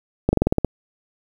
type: slowing click train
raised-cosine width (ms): 2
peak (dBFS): -3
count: 8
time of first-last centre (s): 0.29-0.647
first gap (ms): 40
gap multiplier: 1.08
effects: 7-bit